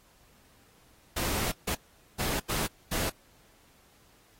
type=noise bursts at uneven times; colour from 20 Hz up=pink; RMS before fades=-31 dBFS; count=5; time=1.16-1.52 / 1.67-1.75 / 2.19-2.4 / 2.49-2.67 / 2.91-3.1 s; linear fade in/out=10 ms; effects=pink hiss -62 dBFS RMS until 4.39 s + AAC 48 kbps